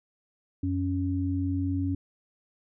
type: tone pair together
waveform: sine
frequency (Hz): 92.5 / 277.2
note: F#2 / C#4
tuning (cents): 0 / 0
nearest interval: octave + perfect fifth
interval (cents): 1900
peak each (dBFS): -28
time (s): 0.63-1.95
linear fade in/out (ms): 5
effects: none